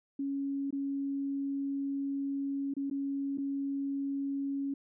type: tone with dropouts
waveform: sine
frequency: 277.2 Hz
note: C#4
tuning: in tune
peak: -31 dBFS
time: 0.19-4.74 s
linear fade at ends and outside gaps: 5 ms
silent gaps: 0.707-0.726 / 2.739-2.766 / 2.9-2.91 / 3.375-3.382 s
effects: none